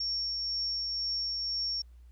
sine tone with tremolo, 5490 Hz, F8, 31 cents flat, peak -29 dBFS, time 0-1.82 s, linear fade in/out 5 ms, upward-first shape triangle, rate 2 Hz, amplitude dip 25%, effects added 60 Hz sine -50 dBFS peak until 2.11 s + pink hiss -74 dBFS RMS until 2.11 s

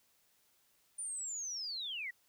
sine linear sweep, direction down, 9397 to 1864.7 Hz, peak -38 dBFS, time 0.98-2.11 s, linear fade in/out 10 ms, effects white hiss -72 dBFS RMS until 2.28 s

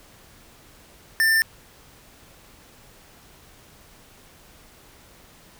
square tone, 1788 Hz, A6, 27 cents sharp, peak -17 dBFS, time 1.2-1.42 s, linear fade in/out 0 ms, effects pink hiss -51 dBFS RMS until 5.59 s

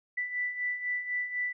sine beating tone pair, 1975.5 / 1979.5 Hz, B6 / B6, 0 / +3 cents, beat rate 4 Hz, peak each -37 / -31 dBFS, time 0.17-1.53 s, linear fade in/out 10 ms, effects none

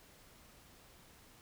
silence, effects pink hiss -61 dBFS RMS until 1.41 s

